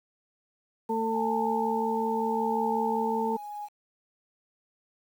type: harmonic tone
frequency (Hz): 224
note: A3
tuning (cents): +31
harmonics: 1 / 2 / 4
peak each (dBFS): -31 / -30 / -29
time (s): 0.89-3.37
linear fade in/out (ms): 10
type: tone with tremolo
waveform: sine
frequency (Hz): 830.6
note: G#5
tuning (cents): 0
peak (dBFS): -30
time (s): 1.12-3.69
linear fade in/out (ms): 50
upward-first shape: sine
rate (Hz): 0.79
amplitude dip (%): 60
effects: 9-bit